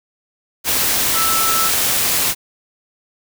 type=tone in noise; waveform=sine; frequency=1318.5 Hz; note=E6; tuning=in tune; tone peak=-19 dBFS; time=1.13-1.71 s; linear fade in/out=50 ms; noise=white; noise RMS=-17 dBFS; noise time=0.64-2.35 s; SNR=-5 dB; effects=none